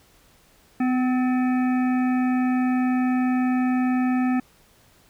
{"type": "harmonic tone with a mistuned harmonic", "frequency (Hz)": 253, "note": "B3", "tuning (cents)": 42, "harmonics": [1, 3, 5, 7, 9, 10], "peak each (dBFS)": [-19, -30, -36, -36, -42, -42], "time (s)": [0.8, 4.4], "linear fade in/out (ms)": 5, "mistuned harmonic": 5, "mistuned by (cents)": 37, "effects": ["pink hiss -57 dBFS RMS until 5.09 s"]}